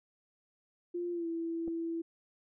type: tone with pitch glide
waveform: sine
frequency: 349.2 to 331.9 Hz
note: F4 to E4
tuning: 0 to +12 cents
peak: -33 dBFS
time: 0.94-2.02 s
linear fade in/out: 10 ms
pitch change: -88 cents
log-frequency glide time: 1.12-1.27 s
type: clicks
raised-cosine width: 2 ms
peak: -34 dBFS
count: 2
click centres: 1.677 / 1.681 s
effects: none